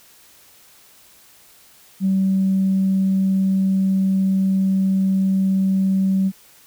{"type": "tone", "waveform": "sine", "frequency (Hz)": 191.6, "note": "G3", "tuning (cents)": -39, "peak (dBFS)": -14, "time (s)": [2, 6.32], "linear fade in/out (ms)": 50, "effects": ["tanh soft clip ceiling -10 dBFS", "white hiss -50 dBFS RMS until 6.66 s"]}